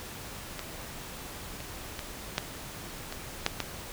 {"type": "clicks", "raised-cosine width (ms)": 0.2, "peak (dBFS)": [-18, -26, -18, -9, -20, -7, -12], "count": 7, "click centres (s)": [0.593, 1.604, 1.992, 2.381, 3.125, 3.464, 3.603], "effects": ["pink hiss -42 dBFS RMS until 3.92 s"]}